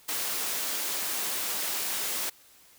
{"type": "high-pass noise", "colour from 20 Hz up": "white", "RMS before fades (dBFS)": -31, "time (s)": [0.08, 2.3], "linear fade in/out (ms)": 10, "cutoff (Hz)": 240, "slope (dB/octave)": 12, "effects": ["white hiss -57 dBFS RMS until 2.78 s"]}